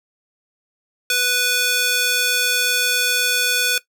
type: tone with high-pass filter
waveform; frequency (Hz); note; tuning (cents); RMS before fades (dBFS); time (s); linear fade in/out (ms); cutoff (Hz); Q
square; 493.9; B4; 0; -18; 1.1-3.78; 2; 2000; 0.88
effects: noise-tail reverb RT60 0.1 s tail -17 dB re dry